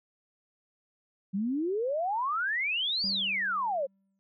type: exponential two-way sweep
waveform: sine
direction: up then down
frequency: 185 to 4978 to 512 Hz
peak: -27 dBFS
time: 1.33-3.87 s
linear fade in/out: 20 ms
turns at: 3.07 s
type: tone with exponential decay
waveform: triangle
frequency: 194.6 Hz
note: G3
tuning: 12 cents flat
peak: -33 dBFS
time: 3.04-4.19 s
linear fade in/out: 0 ms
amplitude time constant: 250 ms
effects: none